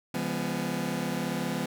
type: chord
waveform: sawtooth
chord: C# dominant seventh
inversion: none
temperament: just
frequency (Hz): 138.59 / 173.24 / 207.9 / 249.5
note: C#3 / E#3 / G#3 / B3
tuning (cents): 0 / -14 / +2 / +18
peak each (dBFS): -35 / -29 / -31 / -29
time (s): 0.14-1.66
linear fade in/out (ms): 5
effects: none